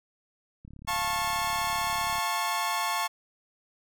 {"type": "click train", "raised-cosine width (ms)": 5, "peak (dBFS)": -34, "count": 55, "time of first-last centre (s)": [0.65, 2.184], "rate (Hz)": 35.2}
{"type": "chord", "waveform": "sawtooth", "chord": "F augmented", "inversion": "none", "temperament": "equal with one note detuned", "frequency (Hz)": [698.5, 880, 1092.2], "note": ["F5", "A5", "C#6"], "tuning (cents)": [0, 0, -26], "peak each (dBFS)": [-31, -27, -26], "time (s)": [0.87, 3.08], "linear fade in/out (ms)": 20}
{"effects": []}